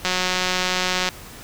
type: click train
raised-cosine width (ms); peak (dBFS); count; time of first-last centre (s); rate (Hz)
0.2; -4; 191; 0.05-1.088; 183
effects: pink hiss -40 dBFS RMS until 1.43 s